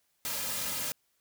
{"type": "noise with comb filter", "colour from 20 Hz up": "white", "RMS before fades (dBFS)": -34, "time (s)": [0.25, 0.92], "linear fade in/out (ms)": 0, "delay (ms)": 2.7, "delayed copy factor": -0.65, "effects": ["white hiss -74 dBFS RMS until 1.2 s"]}